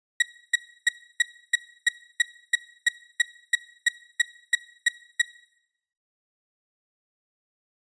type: tone bursts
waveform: 35% pulse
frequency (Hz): 1908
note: A#6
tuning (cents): +40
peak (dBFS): -14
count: 16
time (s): 0.2-5.218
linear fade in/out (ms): 5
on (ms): 23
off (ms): 310
effects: noise-tail reverb RT60 0.8 s tail -19 dB re dry + resampled to 22050 Hz